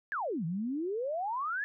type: exponential two-way sweep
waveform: sine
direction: down then up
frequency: 1760 to 155.56 to 1760 Hz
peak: -31 dBFS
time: 0.12-1.64 s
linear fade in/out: 0 ms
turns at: 0.45 s
effects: none